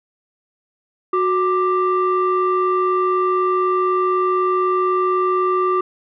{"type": "tone pair together", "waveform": "sine", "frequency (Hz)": [368, 1180], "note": ["F#4", "D6"], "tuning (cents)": [-9, 8], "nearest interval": "octave + minor sixth", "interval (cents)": 2017, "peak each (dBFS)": -16, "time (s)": [1.13, 5.81], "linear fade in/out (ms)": 5, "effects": ["tanh soft clip ceiling -11 dBFS"]}